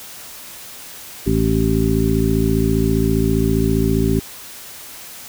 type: harmonic tone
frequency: 55 Hz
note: A1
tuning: in tune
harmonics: 1 / 2 / 3 / 4 / 5 / 7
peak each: -21 / -21 / -21 / -21 / -21 / -21 dBFS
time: 1.26-4.2 s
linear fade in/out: 10 ms
effects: white hiss -36 dBFS RMS until 5.28 s